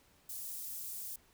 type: high-pass noise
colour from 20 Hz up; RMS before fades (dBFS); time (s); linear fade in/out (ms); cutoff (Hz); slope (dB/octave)
white; -43; 0.29-1.16; 5; 8400; 12
effects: pink hiss -67 dBFS RMS until 1.33 s